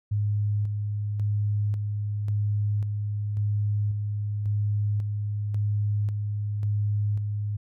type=tone with tremolo; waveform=sine; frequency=103.83 Hz; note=G#2; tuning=in tune; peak=-22 dBFS; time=0.11-7.57 s; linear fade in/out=10 ms; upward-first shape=square; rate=0.92 Hz; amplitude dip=35%; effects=none